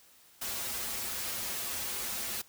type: noise with comb filter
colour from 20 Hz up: white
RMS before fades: -36 dBFS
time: 0.41-2.42 s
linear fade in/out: 10 ms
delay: 6.7 ms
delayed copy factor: -0.7
effects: white hiss -60 dBFS RMS until 2.48 s